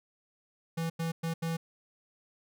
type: tone bursts at uneven times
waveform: square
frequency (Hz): 164.81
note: E3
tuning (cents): 0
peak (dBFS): -31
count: 4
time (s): 0.77-0.9 / 0.99-1.12 / 1.23-1.34 / 1.42-1.57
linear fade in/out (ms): 10
effects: none